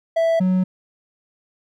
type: tone pair in turn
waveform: triangle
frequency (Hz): 659.3 / 185.01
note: E5 / F#3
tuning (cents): 0 / 0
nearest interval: octave + minor seventh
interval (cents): 2200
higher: first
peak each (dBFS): -13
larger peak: neither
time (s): 0.16-0.4 / 0.4-0.64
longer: neither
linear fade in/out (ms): 10
effects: none